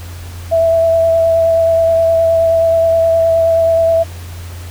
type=tone with vibrato; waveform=sine; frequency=659.3 Hz; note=E5; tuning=in tune; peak=-8 dBFS; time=0.51-4.04 s; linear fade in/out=20 ms; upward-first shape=sine; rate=9.5 Hz; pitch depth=12 cents each way; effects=added 87 Hz sine -26 dBFS peak until 4.7 s + pink hiss -36 dBFS RMS until 4.7 s